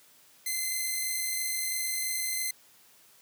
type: tone pair together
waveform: 5% pulse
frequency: 2059 / 2082 Hz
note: C7 / C7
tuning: -28 / -9 cents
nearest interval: unison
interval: 19 cents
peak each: -20 / -26 dBFS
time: 0.46-2.51 s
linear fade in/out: 5 ms
effects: white hiss -59 dBFS RMS until 3.21 s + high-pass 100 Hz 12 dB/octave